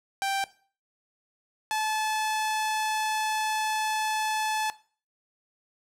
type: tone pair in turn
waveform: sawtooth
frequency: 784 / 865.6 Hz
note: G5 / A5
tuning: 0 / -29 cents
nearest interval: major second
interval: 171 cents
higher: second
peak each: -22 dBFS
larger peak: neither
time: 0.22-0.44 / 1.71-4.7 s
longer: second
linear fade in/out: 0 ms
effects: noise-tail reverb RT60 0.4 s tail -17 dB re dry + low-pass 12000 Hz 12 dB/octave